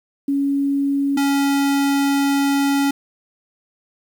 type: tone pair in turn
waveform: sine / square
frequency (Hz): 279.2 / 279.2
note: C#4 / C#4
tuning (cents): +13 / +13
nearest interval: unison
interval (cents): 0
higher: neither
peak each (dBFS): -16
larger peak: neither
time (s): 0.28-1.17 / 1.17-2.91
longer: second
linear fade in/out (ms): 5
effects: 8-bit